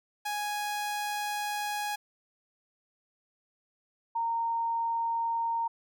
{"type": "tone pair in turn", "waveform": ["sawtooth", "sine"], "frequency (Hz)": [830.6, 922.4], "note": ["G#5", "A#5"], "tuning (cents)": [0, -19], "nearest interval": "major second", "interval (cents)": 181, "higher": "second", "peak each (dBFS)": -27, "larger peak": "neither", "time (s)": [[0.25, 1.96], [4.15, 5.68]], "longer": "first", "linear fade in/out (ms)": 10, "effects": []}